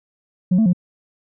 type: tone with pitch steps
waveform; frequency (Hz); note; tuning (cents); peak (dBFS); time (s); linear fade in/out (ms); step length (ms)
sine; 181.7 / 222.4 / 177.6; F#3 / A3 / F3; -31 / +19 / +29; -10; 0.51-0.732; 10; 74
effects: tanh soft clip ceiling -10 dBFS